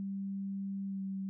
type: tone with pitch glide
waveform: sine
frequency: 196 to 193.19 Hz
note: G3 to G3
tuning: 0 to -25 cents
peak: -35 dBFS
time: 0-1.29 s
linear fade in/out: 0 ms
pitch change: -25 cents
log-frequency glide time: 0.86-1.02 s
effects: none